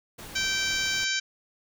pink noise, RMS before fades -42 dBFS, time 0.18-1.05 s, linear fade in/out 10 ms
harmonic tone, 777 Hz, G5, 16 cents flat, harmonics 2 / 3 / 4 / 5 / 6 / 7 / 8 / 9, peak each -30 / -32 / -33 / -34 / -35 / -35 / -36 / -37 dBFS, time 0.35-1.2 s, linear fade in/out 10 ms
effects none

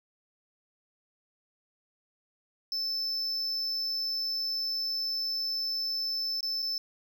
triangle tone with dropouts, 5274 Hz, E8, in tune, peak -28 dBFS, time 2.72-6.78 s, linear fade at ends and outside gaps 1 ms, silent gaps 6.407-6.429 / 6.621-6.626 s, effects none

